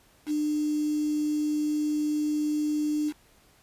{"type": "tone with quantisation", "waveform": "sine", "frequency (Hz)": 300.4, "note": "D4", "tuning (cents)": 39, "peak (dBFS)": -24, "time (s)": [0.26, 3.13], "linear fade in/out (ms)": 50, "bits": 7, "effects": ["pink hiss -60 dBFS RMS until 3.62 s", "resampled to 32000 Hz"]}